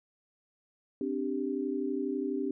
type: chord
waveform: sine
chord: C suspended second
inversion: none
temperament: equal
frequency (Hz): 261.6 / 293.7 / 392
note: C4 / D4 / G4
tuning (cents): 0 / 0 / 0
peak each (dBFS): -34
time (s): 1.01-2.51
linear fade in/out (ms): 2
effects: none